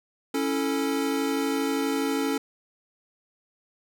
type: chord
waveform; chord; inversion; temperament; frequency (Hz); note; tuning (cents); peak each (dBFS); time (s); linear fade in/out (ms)
square; A major; first; equal; 277.2 / 329.6 / 440; C#4 / E4 / A4; 0 / 0 / 0; -27 / -33 / -30; 0.34-2.38; 5
effects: none